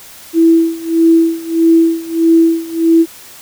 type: tone with tremolo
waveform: sine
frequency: 329.6 Hz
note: E4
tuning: in tune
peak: -4 dBFS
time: 0.33-3.06 s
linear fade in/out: 50 ms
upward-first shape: sine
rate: 1.6 Hz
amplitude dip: 90%
effects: white hiss -36 dBFS RMS until 3.41 s